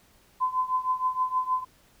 sine tone with tremolo, 1021 Hz, C6, 43 cents flat, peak -20 dBFS, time 0.4-1.65 s, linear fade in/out 20 ms, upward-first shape triangle, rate 6.4 Hz, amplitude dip 90%, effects pink hiss -60 dBFS RMS until 2 s

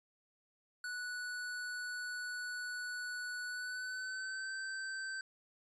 square tone with pitch glide, 1477 to 1550.4 Hz, F#6 to G6, -3 to -20 cents, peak -40 dBFS, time 0.84-5.21 s, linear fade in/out 2 ms, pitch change +83 cents, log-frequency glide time 3.47-4.53 s, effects resampled to 22050 Hz

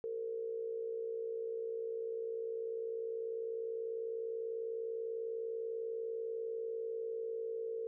sine tone with amplitude modulation, 454.6 Hz, A#4, 43 cents flat, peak -34 dBFS, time 0.04-7.87 s, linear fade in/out 0 ms, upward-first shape sine, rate 60.1 Hz, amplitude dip 60%, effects none

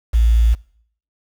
sine tone with quantisation, 56.8 Hz, A#1, 44 cents flat, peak -10 dBFS, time 0.13-0.55 s, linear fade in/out 20 ms, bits 6, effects noise-tail reverb RT60 0.6 s tail -22 dB re dry

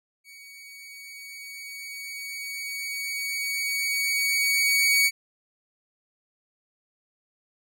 sawtooth tone with level ramp, 2248 Hz, C#7, 24 cents sharp, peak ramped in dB -42 to -14 dBFS, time 0.24-5.11 s, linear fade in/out 50 ms, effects none

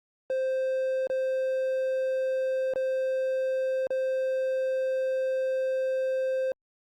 triangle tone with dropouts, 523.3 Hz, C5, in tune, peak -23 dBFS, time 0.3-6.52 s, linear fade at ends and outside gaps 1 ms, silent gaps 1.071-1.099 / 2.737-2.758 / 3.87-3.905 s, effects Opus 48 kbps

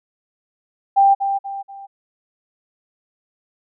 sine tone with echo, 790 Hz, G5, 13 cents sharp, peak -9 dBFS, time 0.96-1.15 s, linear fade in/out 20 ms, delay 240 ms, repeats 3, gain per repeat -8 dB, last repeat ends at 1.87 s, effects none

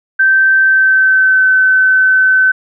sine tone with pitch glide, 1554 to 1523.8 Hz, G6 to G6, -16 to -49 cents, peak -6 dBFS, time 0.19-2.52 s, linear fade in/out 10 ms, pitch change -33 cents, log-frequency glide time 0.62-1.47 s, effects none

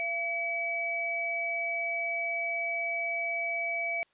sine tone pair together, 679 / 2284 Hz, F5 / D7, -49 / -49 cents, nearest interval octave + major sixth, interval 2100 cents, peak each -35 / -30 dBFS, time 0-4.03 s, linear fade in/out 0 ms, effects white hiss -69 dBFS RMS until 4.13 s + resampled to 8000 Hz

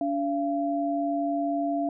sine tone pair together, 287.2 / 683 Hz, D4 / F5, -39 / -39 cents, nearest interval octave + minor third, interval 1500 cents, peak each -27 dBFS, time 0.01-1.89 s, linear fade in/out 2 ms, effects none

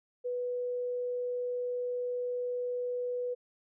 sine tone, 492.6 Hz, B4, 5 cents flat, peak -31 dBFS, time 0.24-3.35 s, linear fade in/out 20 ms, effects none

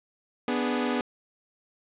sawtooth chord, G# diminished, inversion first, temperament equal, 246.9 / 293.7 / 415.3 Hz, B3 / D4 / G#4, 0 / 0 / 0 cents, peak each -23 / -28 / -28 dBFS, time 0.48-1.01 s, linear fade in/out 2 ms, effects resampled to 8000 Hz + 9-bit

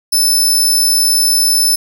20% pulse tone, 5274 Hz, E8, in tune, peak -4 dBFS, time 0.12-1.76 s, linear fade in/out 10 ms, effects none

